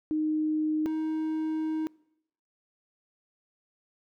sine / triangle tone pair in turn, 309 / 314.6 Hz, D#4 / D#4, -12 / +19 cents, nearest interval unison, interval 31 cents, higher second, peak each -25 dBFS, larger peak neither, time 0.11-0.86 / 0.86-1.87 s, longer second, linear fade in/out 0 ms, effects noise-tail reverb RT60 0.8 s tail -24 dB re dry

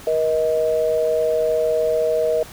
sine tone pair together, 476.1 / 629.9 Hz, A#4 / D#5, +37 / +21 cents, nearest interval perfect fourth, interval 484 cents, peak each -19 dBFS, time 0.07-2.43 s, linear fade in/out 2 ms, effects pink hiss -40 dBFS RMS until 2.52 s

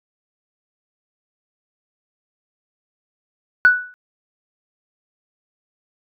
sine tone with exponential decay, 1480 Hz, F#6, in tune, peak -4 dBFS, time 3.65-3.94 s, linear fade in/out 0 ms, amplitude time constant 61 ms, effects tanh soft clip ceiling -1 dBFS

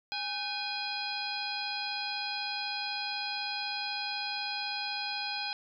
harmonic tone with a mistuned harmonic, 824 Hz, G#5, 14 cents flat, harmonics 1 / 2 / 3 / 4 / 5 / 6, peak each -39 / -42 / -39 / -42 / -38 / -41 dBFS, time 0.12-5.53 s, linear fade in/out 0 ms, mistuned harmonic 2, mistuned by -130 cents, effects none

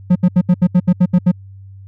triangle tone bursts, 179.5 Hz, F3, 48 cents sharp, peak -5 dBFS, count 10, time 0.1-1.317 s, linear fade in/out 10 ms, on 56 ms, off 73 ms, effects added 97 Hz sine -34 dBFS peak until 1.87 s

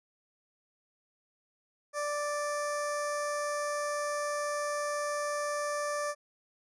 15% pulse tone with notch filter, 587.3 Hz, D5, in tune, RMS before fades -33 dBFS, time 1.93-6.15 s, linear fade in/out 50 ms, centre 2900 Hz, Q 0.7, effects resampled to 22050 Hz

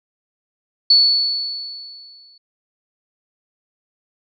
sine tone with exponential decay, 4435 Hz, C#8, in tune, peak -7 dBFS, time 0.9-2.38 s, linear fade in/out 5 ms, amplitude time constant 320 ms, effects none

